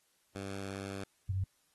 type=tone pair in turn; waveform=10% pulse / sine; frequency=98 / 94.72 Hz; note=G2 / F#2; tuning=0 / +41 cents; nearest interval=minor second; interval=59 cents; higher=first; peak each=-31 / -30 dBFS; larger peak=second; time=0.35-1.04 / 1.29-1.44 s; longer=first; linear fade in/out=5 ms; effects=white hiss -73 dBFS RMS until 1.74 s + AAC 32 kbps